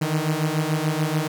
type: beating tone pair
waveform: sawtooth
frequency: 152 / 158.9 Hz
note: D#3 / D#3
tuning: -40 / +37 cents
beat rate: 6.9 Hz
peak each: -20 dBFS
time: 0.01-1.28 s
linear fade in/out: 10 ms
effects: none